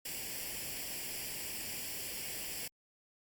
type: noise with comb filter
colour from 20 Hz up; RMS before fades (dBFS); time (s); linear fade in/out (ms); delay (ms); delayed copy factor
white; -41; 0.05-2.68; 5; 0.39; +0.7
effects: Opus 48 kbps